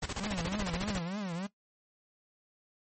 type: noise with tremolo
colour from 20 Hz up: pink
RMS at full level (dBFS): -35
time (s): 0.02-1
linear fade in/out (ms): 10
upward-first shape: square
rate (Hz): 14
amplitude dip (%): 80
type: tone with vibrato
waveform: 45% pulse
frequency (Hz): 187.7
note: F#3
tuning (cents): +25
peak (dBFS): -34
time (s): 0.2-1.47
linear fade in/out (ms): 10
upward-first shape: triangle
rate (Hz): 3.3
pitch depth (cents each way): 250
effects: noise-tail reverb RT60 0.1 s tail -17 dB re dry + MP3 32 kbps

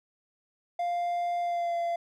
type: tone with pitch glide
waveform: triangle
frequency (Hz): 698.5 to 685.3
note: F5 to F5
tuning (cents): 0 to -33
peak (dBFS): -25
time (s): 0.79-1.96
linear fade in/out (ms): 5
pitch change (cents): -33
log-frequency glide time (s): 1.41-1.76
effects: none

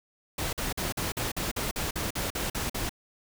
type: noise bursts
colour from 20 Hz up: pink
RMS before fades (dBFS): -31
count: 13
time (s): 0.38-2.894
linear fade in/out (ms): 5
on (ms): 150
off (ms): 47
effects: none

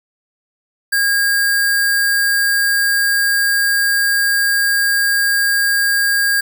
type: tone with sample-and-hold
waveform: sine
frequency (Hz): 1627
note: G#6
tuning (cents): -36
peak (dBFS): -12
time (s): 0.92-6.41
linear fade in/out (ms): 10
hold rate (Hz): 6300
effects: none

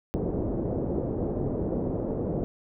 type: low-pass noise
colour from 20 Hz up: white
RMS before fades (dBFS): -29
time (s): 0.14-2.44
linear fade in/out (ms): 0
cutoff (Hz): 500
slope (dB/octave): 24
effects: none

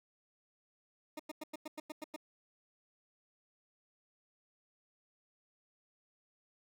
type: tone bursts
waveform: 20% pulse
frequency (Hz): 307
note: D#4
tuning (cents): -23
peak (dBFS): -36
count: 9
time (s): 1.17-2.163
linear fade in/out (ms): 5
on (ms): 25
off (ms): 96
effects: none

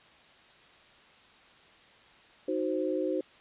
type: chord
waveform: sine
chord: C diminished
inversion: first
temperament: equal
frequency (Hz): 311.1 / 370 / 523.3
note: Eb4 / Gb4 / C5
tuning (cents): 0 / 0 / 0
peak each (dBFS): -32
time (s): 2.48-3.21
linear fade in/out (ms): 5
effects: white hiss -57 dBFS RMS until 3.4 s + resampled to 8000 Hz

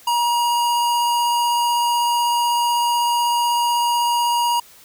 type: tone with vibrato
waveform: square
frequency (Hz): 952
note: A#5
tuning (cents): +36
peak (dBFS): -17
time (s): 0.07-4.6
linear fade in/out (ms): 5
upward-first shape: triangle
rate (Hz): 16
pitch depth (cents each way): 8
effects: white hiss -47 dBFS RMS until 4.84 s

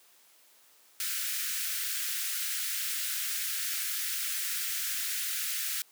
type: high-pass noise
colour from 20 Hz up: white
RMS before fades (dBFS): -33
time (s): 1-5.82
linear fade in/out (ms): 2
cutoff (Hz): 1400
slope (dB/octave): 48
effects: white hiss -61 dBFS RMS until 5.91 s + high-pass 300 Hz 12 dB/octave

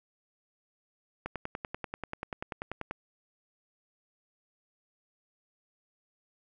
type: click train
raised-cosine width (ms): 0.5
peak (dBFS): -20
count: 18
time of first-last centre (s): 1.26-2.91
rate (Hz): 10.3
effects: none

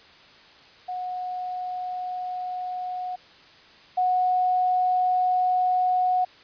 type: tone pair in turn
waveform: sine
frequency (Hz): 730 / 732.8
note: F#5 / F#5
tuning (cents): -24 / -17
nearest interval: unison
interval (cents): 7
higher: second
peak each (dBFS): -28 / -19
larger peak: second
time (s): 0.88-3.16 / 3.97-6.25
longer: neither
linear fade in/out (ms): 10
effects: white hiss -51 dBFS RMS until 6.43 s + resampled to 11025 Hz

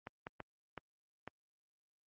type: clicks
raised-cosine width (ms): 0.5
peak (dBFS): -28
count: 5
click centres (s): 0.071 / 0.269 / 0.403 / 0.777 / 1.276
effects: high-pass 60 Hz 12 dB/octave + Opus 32 kbps

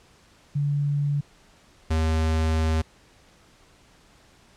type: tone pair in turn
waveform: sine / square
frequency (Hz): 144 / 79.66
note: D3 / D#2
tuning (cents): -34 / +41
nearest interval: minor seventh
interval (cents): 1025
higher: first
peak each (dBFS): -21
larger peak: neither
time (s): 0.55-1.21 / 1.9-2.82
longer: second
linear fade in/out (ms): 10
effects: pink hiss -56 dBFS RMS until 4.56 s + low-pass 8000 Hz 12 dB/octave

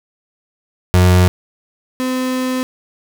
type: tone pair in turn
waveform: 35% pulse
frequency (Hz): 90.6 / 256.3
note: F#2 / C4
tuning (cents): -36 / -36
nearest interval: octave + tritone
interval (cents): 1800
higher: second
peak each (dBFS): -6 / -15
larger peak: first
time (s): 0.94-1.28 / 2-2.63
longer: second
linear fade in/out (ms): 0
effects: none

